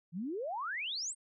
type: exponential sweep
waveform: sine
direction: up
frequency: 155.56 to 8840 Hz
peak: -35 dBFS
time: 0.12-1.15 s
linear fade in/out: 50 ms
effects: none